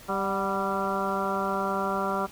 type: harmonic tone with a mistuned harmonic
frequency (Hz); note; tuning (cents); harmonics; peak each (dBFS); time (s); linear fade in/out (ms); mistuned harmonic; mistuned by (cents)
196; G3; 0; 1 / 2 / 3 / 4 / 5 / 6 / 7; -33 / -33 / -33 / -33 / -33 / -33 / -33; 0.08-2.27; 20; 4; -56
effects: pink hiss -48 dBFS RMS until 2.31 s